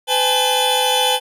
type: tone cluster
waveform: 45% pulse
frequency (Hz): 506 / 812 / 866 / 3035 / 3467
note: B4 / G#5 / A5 / F#7 / A7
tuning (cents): +42 / -39 / -28 / +43 / -26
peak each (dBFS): -21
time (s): 0.07-1.2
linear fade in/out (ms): 50
effects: resampled to 32000 Hz